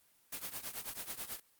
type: noise with tremolo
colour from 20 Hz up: white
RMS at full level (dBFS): -39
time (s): 0.32-1.4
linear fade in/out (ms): 5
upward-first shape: triangle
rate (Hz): 9.2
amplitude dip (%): 90
effects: white hiss -69 dBFS RMS until 1.59 s + Opus 24 kbps